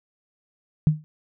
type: tone with exponential decay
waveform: sine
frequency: 153.6 Hz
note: D#3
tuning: 22 cents flat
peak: -10 dBFS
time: 0.87-1.04 s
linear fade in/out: 0 ms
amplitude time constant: 36 ms
effects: none